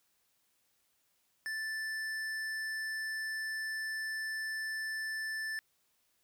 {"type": "tone with tanh clipping", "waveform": "triangle", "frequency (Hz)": 1760, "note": "A6", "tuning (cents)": 0, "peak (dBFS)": -37, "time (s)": [1.46, 5.59], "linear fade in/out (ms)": 0, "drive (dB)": 18, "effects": ["white hiss -75 dBFS RMS until 6.23 s"]}